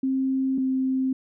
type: tone pair in turn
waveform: sine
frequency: 265 / 262.1 Hz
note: C4 / C4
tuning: +22 / +3 cents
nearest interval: unison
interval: 19 cents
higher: first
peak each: -21 dBFS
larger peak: neither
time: 0.03-0.58 / 0.58-1.13 s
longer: neither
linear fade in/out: 5 ms
effects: none